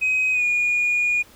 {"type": "tone with pitch glide", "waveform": "sine", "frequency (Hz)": [2525, 2440], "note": ["D#7", "D#7"], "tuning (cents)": [25, -34], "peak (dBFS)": -16, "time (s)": [0.01, 1.23], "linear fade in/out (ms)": 20, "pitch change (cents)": -59, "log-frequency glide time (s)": [0.32, 0.44], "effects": ["tanh soft clip ceiling -15 dBFS", "pink hiss -50 dBFS RMS until 1.35 s"]}